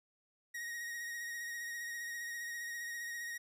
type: tone with vibrato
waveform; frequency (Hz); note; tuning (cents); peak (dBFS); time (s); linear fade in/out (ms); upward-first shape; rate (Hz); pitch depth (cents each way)
45% pulse; 1882; A#6; +16; -40; 0.54-3.38; 10; triangle; 15; 31
effects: none